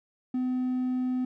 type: tone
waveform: triangle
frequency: 253.6 Hz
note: B3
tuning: 46 cents sharp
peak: -23 dBFS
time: 0.34-1.25 s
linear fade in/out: 5 ms
effects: tanh soft clip ceiling -19 dBFS